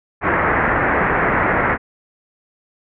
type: low-pass noise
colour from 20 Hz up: white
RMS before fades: -17 dBFS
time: 0.21-1.78 s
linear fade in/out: 50 ms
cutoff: 2000 Hz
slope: 48 dB/octave
effects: none